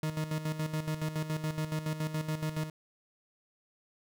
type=tone with tremolo; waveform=40% pulse; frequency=155.56 Hz; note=D#3; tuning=in tune; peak=-29 dBFS; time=0.03-2.7 s; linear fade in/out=2 ms; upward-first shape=square; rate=7.1 Hz; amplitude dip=65%; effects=none